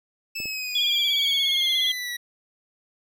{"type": "exponential sweep", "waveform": "25% pulse", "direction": "down", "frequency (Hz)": [2637, 1924], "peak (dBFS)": -25, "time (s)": [0.35, 2.17], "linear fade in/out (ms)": 10}
{"type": "clicks", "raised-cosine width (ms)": 2, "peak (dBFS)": -27, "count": 2, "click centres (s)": [0.402, 0.456]}
{"type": "tone with vibrato", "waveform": "sine", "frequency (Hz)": 3322, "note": "G#7", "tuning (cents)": 0, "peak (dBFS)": -20, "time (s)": [0.75, 1.92], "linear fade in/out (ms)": 5, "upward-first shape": "sine", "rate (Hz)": 17, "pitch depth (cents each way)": 55}
{"effects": []}